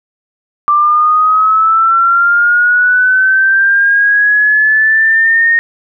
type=linear sweep; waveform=sine; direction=up; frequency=1174.7 to 1854 Hz; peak=-6 dBFS; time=0.68-5.59 s; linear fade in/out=0 ms; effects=none